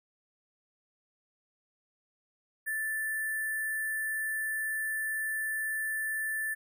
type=tone with sample-and-hold; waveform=sine; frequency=1759 Hz; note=A6; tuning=1 cent flat; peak=-30 dBFS; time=2.66-6.55 s; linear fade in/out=20 ms; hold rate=11025 Hz; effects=none